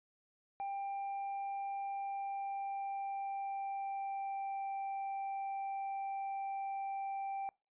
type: tone with pitch glide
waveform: triangle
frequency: 792 to 784.7 Hz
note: G5 to G5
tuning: +18 to +2 cents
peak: -35 dBFS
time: 0.6-7.49 s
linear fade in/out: 0 ms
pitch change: -16 cents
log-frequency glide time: 1.82-4.7 s
effects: noise-tail reverb RT60 0.3 s tail -25 dB re dry + resampled to 8000 Hz